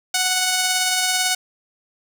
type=tone with tremolo; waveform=5% pulse; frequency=739 Hz; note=F#5; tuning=2 cents flat; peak=-5 dBFS; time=0.14-1.35 s; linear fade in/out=5 ms; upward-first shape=triangle; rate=18 Hz; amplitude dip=30%; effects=none